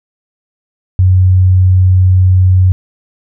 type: tone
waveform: sine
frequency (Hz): 92.5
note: F#2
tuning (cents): 0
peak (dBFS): -4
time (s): 0.99-2.72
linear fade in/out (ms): 0
effects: none